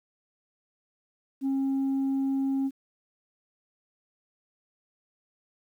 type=tone; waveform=sine; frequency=270.6 Hz; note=C#4; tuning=42 cents flat; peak=-22 dBFS; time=1.41-2.71 s; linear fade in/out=50 ms; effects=tanh soft clip ceiling -23 dBFS + 10-bit